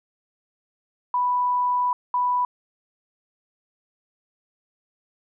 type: tone bursts at uneven times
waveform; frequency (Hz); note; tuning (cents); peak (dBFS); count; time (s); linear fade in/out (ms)
sine; 987.8; B5; 0; -19; 2; 1.14-1.93 / 2.14-2.45; 2
effects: none